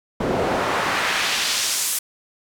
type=noise with band-pass filter sweep; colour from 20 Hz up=pink; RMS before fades=-22 dBFS; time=0.2-1.99 s; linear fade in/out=5 ms; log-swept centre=340 to 11000 Hz; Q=0.92; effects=none